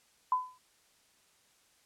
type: tone with exponential decay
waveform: sine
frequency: 1009 Hz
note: B5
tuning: 37 cents sharp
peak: -22 dBFS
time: 0.32-0.58 s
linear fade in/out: 2 ms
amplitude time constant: 55 ms
effects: white hiss -67 dBFS RMS until 1.85 s + low-pass 10000 Hz 12 dB/octave